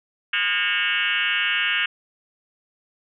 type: tone with frequency modulation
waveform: sine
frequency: 2217 Hz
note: C#7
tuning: in tune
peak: -19 dBFS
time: 0.33-1.86 s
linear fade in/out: 5 ms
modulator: 197 Hz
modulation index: 4.1
effects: none